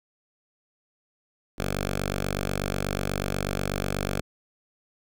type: tone with notch filter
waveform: 5% pulse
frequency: 48.19 Hz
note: G1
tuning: 29 cents flat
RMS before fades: -29 dBFS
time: 1.58-4.21 s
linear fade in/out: 10 ms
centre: 320 Hz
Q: 1.9
effects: none